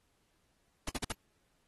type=noise bursts; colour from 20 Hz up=pink; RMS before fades=-35 dBFS; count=4; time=0.87-1.123 s; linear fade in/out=5 ms; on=25 ms; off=51 ms; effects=pink hiss -75 dBFS RMS until 1.67 s + AAC 32 kbps